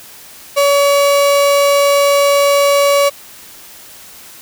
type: tone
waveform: 35% pulse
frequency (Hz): 566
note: C#5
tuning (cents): +36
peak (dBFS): -7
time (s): 0.56-3.1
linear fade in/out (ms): 20
effects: white hiss -37 dBFS RMS until 4.41 s